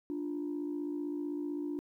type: tone pair together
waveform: sine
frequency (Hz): 293.5 / 349.2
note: D4 / F4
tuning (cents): -1 / 0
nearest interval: minor third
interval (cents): 301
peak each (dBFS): -34 / -38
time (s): 0.1-1.79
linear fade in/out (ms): 0
effects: tanh soft clip ceiling -29 dBFS + 12-bit